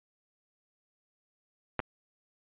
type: clicks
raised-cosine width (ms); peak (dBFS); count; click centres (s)
0.5; -13 / -21; 2; 1.793 / 1.801
effects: resampled to 8000 Hz

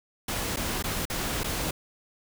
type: noise with dropouts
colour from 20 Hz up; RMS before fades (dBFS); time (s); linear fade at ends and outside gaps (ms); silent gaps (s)
pink; -30; 0.28-1.71; 5; 0.562-0.569 / 0.826-0.839 / 1.054-1.099 / 1.435-1.442
effects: none

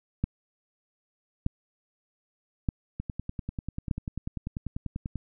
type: two click trains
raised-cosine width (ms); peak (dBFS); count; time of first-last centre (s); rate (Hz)
5; -13 / -20; 4 / 23; 0.24-3.912 / 3-5.157; 0.817 / 10.2
effects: none

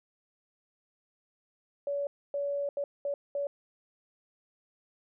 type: tone bursts at uneven times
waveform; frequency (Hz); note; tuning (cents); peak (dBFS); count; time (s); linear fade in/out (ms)
sine; 568; C#5; +42; -29; 5; 1.87-2.07 / 2.34-2.69 / 2.77-2.84 / 3.05-3.14 / 3.35-3.47; 2
effects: none

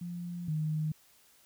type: tone pair in turn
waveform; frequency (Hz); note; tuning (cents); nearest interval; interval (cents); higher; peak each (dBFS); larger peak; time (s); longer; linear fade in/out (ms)
sine; 174.3 / 154.79; F3 / D#3; -3 / -9; major second; 206; first; -36 / -29; second; 0.01-0.48 / 0.48-0.92; first; 5
effects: white hiss -63 dBFS RMS until 1.45 s

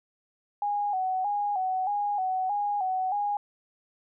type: tone with vibrato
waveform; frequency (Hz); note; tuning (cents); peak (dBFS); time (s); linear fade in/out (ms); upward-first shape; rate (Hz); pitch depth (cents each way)
sine; 784; G5; 0; -25; 0.62-3.37; 2; square; 1.6; 80
effects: none

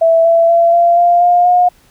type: tone with pitch steps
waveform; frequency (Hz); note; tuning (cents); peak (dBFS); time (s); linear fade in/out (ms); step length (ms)
sine; 659.3 / 668.5 / 677.8 / 687.3 / 696.9 / 706.6 / 716.5; E5 / E5 / E5 / F5 / F5 / F5 / F5; 0 / +24 / +48 / -28 / -4 / +20 / +44; -6; 0.01-1.69; 10; 240
effects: pink hiss -50 dBFS RMS until 1.9 s

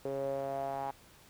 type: tone with band-pass filter sweep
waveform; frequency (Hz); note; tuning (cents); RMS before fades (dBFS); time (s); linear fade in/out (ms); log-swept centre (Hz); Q
sawtooth; 136.8; C#3; -23; -36; 0.05-0.91; 2; 470 to 840; 6
effects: pink hiss -59 dBFS RMS until 1.29 s

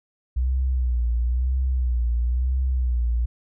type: tone with vibrato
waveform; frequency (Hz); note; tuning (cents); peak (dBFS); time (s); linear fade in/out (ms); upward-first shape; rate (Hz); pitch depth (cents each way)
sine; 61.74; B1; 0; -19; 0.36-3.26; 10; sine; 1; 87
effects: none

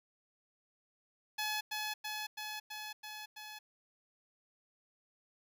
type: tone with echo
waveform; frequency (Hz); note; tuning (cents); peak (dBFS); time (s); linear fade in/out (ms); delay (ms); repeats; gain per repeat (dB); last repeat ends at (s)
10% pulse; 852; G#5; +44; -26; 1.38-1.61; 10; 330; 6; -2; 3.59
effects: none

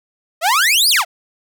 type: exponential two-way sweep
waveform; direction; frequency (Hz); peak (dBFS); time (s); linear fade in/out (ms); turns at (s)
sawtooth; up then down; 610 to 5130 to 610; -8; 0.41-1.05; 50; 0.89
effects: none

